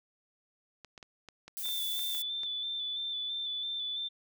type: clicks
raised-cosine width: 0.2 ms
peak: -30 dBFS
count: 10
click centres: 0.847 / 0.978 / 1.028 / 1.287 / 1.48 / 1.657 / 1.688 / 1.993 / 2.149 / 2.434 s
type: noise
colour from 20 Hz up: violet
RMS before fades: -38 dBFS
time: 1.57-2.22 s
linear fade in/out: 0 ms
type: tone with vibrato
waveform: sine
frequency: 3520 Hz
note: A7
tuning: in tune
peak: -33 dBFS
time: 1.63-4.09 s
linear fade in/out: 20 ms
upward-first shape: square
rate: 3 Hz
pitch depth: 21 cents each way
effects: none